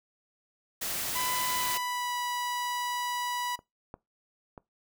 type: noise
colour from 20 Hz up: white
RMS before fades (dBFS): -33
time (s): 0.81-1.78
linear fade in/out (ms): 10
type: tone with pitch glide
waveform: sawtooth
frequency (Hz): 1000 to 978.9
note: B5 to B5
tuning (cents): +21 to -16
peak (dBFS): -27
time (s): 1.15-3.56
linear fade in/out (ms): 10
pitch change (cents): -37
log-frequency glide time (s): 1.47-2.16
type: clicks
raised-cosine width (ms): 1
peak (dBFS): -34 / -27 / -30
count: 3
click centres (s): 3.591 / 3.941 / 4.578
effects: noise-tail reverb RT60 0.2 s tail -21 dB re dry